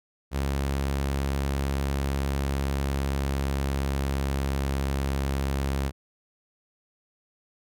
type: tone with pitch glide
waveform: sawtooth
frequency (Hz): 68.9 to 68.38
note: C#2 to C#2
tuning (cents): -10 to -23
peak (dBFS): -21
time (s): 0.31-5.92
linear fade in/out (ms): 50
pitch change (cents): -13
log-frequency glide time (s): 2.43-4.72
effects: none